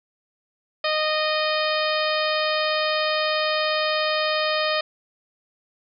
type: harmonic tone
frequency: 617 Hz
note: D#5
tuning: 15 cents flat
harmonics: 1 / 2 / 3 / 4 / 5 / 6 / 7 / 8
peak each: -24 / -27 / -29 / -30 / -31 / -32 / -32 / -33 dBFS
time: 0.84-4.81 s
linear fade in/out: 5 ms
effects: none